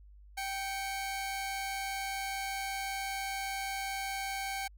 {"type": "tone pair together", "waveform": "sawtooth", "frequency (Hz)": [780.7, 2217], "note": ["G5", "C#7"], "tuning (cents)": [-7, 0], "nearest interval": "octave + tritone", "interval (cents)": 1807, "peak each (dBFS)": [-32, -37], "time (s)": [0.37, 4.68], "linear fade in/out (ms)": 10, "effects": ["added 50 Hz sine -52 dBFS peak until 4.77 s"]}